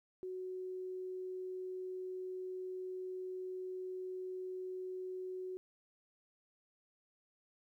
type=tone; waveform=sine; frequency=370.4 Hz; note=F#4; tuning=2 cents sharp; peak=-40 dBFS; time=0.23-5.57 s; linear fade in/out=0 ms; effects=13-bit